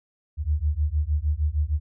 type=beating tone pair; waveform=sine; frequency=72.1 / 78.6 Hz; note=D2 / D#2; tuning=-31 / +18 cents; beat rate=6.5 Hz; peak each=-24 dBFS; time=0.37-1.8 s; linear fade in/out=50 ms; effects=none